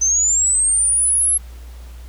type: linear sweep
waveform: sine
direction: up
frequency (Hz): 6090 to 11175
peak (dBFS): -13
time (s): 0.01-1.38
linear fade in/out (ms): 10
effects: added 60 Hz sine -33 dBFS peak until 2.08 s + pink hiss -48 dBFS RMS until 2.08 s